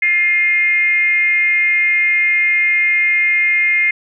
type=tone with frequency modulation; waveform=sine; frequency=2115 Hz; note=C7; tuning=18 cents sharp; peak=-11 dBFS; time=0.02-3.91 s; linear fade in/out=5 ms; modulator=365 Hz; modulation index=0.5; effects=none